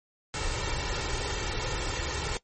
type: noise with comb filter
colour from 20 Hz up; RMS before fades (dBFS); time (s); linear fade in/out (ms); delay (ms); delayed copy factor
pink; -31; 0.34-2.37; 0; 2.2; +0.6
effects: noise-tail reverb RT60 0.1 s tail -18 dB re dry + MP3 32 kbps